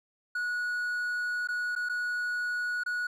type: tone with dropouts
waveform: triangle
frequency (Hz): 1461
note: F#6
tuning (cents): -22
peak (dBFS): -27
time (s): 0.35-3.07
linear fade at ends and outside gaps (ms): 5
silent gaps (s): 1.474-1.486 / 1.753-1.761 / 1.889-1.895 / 2.836-2.861
effects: none